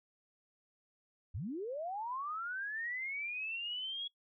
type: linear sweep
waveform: sine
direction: up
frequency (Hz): 66.8 to 3349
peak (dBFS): -37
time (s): 1.34-4.08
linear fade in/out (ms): 10
effects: noise-tail reverb RT60 0.1 s tail -21 dB re dry